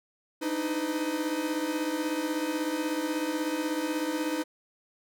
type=tone cluster; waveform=45% pulse; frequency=299.6 / 315.9 / 506 Hz; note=D4 / D#4 / B4; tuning=+35 / +26 / +42 cents; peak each=-33 / -31 / -35 dBFS; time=0.41-4.44 s; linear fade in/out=20 ms; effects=none